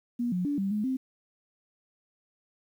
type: tone with pitch steps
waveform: sine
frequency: 240.3 / 180 / 288.1 / 195.6 / 210.6 / 261.1 Hz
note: B3 / F#3 / D4 / G3 / G#3 / C4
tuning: -47 / -47 / -33 / -4 / +24 / -3 cents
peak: -26 dBFS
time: 0.19-0.97 s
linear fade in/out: 10 ms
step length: 130 ms
effects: 10-bit